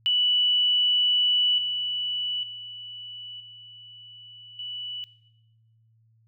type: tone with level steps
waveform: sine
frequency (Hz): 2960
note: F#7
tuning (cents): 0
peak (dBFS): -19 / -26 / -37 / -44 / -32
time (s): 0.06-5.04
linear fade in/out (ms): 0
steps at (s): 1.58 / 2.43 / 3.4 / 4.59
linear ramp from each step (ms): 2
effects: noise-tail reverb RT60 1.0 s tail -18 dB re dry + added 112 Hz sine -59 dBFS peak until 6.27 s